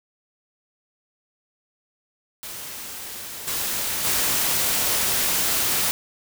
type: noise with level steps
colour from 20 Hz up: white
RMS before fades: -35 / -26 / -22 dBFS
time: 2.43-5.91 s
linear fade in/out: 0 ms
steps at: 3.47 / 4.04 s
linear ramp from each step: 10 ms
effects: none